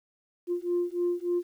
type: beating tone pair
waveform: sine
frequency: 349.4 / 352.8 Hz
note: F4 / F4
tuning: +1 / +18 cents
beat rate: 3.4 Hz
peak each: -28 dBFS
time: 0.47-1.43 s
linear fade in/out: 50 ms
effects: tanh soft clip ceiling -20 dBFS + 10-bit